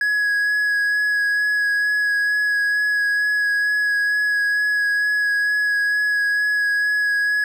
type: tone with vibrato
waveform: triangle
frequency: 1672 Hz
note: G#6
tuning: 11 cents sharp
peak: -15 dBFS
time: 0.01-7.44 s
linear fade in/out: 2 ms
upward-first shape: sine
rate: 2.2 Hz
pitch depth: 12 cents each way
effects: none